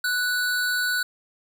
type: tone pair together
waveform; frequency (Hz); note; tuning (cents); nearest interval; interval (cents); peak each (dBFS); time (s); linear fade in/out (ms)
square; 1480 / 3955; F#6 / B7; 0 / +2; octave + perfect fourth; 1702; -23 / -34; 0.04-1.03; 5
effects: 10-bit